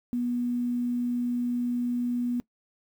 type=tone with quantisation; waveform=sine; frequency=243 Hz; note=B3; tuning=28 cents flat; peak=-25 dBFS; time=0.13-2.4 s; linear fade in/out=0 ms; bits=9; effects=noise-tail reverb RT60 0.1 s tail -21 dB re dry